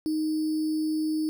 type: tone with sample-and-hold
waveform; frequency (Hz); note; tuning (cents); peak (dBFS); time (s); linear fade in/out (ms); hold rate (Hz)
sine; 311.1; D#4; 0; -24; 0.06-1.29; 0; 4900
effects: none